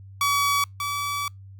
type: tone pair in turn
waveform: sawtooth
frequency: 1138 / 1147.9 Hz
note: C#6 / D6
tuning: +45 / -40 cents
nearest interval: unison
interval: 15 cents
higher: second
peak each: -16 / -22 dBFS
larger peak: first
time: 0.21-0.64 / 0.8-1.28 s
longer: second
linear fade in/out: 2 ms
effects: added 97 Hz sine -41 dBFS peak until 1.59 s + Opus 48 kbps